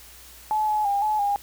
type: tone with pitch steps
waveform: sine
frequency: 858 / 850 / 804 / 854 / 810 Hz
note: A5 / G#5 / G5 / G#5 / G#5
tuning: -44 / +40 / +44 / +48 / -43 cents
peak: -20 dBFS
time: 0.51-1.36 s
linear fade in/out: 0 ms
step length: 170 ms
effects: added 60 Hz sine -52 dBFS peak until 1.42 s + white hiss -47 dBFS RMS until 1.42 s